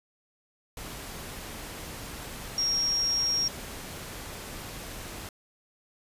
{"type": "tone in noise", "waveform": "sine", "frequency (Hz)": 5588, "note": "F8", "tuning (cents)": 0, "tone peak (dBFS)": -24, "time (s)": [2.58, 3.48], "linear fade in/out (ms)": 2, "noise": "pink", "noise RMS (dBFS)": -40, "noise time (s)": [0.77, 5.29], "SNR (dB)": 13, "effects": ["resampled to 32000 Hz"]}